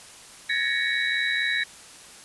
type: tone cluster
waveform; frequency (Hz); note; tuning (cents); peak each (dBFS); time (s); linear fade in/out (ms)
sine; 1681 / 1808 / 1892 / 2230 / 3895; G#6 / A6 / A#6 / C#7 / B7; +20 / +47 / +25 / +10 / -25; -29; 0.49-1.64; 10
effects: white hiss -46 dBFS RMS until 2.24 s + resampled to 24000 Hz